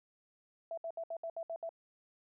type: tone bursts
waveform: sine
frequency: 663 Hz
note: E5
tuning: 10 cents sharp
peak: -37 dBFS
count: 8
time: 0.71-1.692 s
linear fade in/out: 2 ms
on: 65 ms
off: 66 ms
effects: none